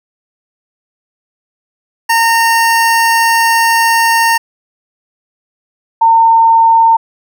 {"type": "tone pair in turn", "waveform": ["25% pulse", "sine"], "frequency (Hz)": [917, 909.1], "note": ["A#5", "A#5"], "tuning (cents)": [-29, -44], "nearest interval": "unison", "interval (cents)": 15, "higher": "first", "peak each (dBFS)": -4, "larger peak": "neither", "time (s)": [[2.09, 4.38], [6.01, 6.97]], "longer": "first", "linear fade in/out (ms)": 10, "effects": []}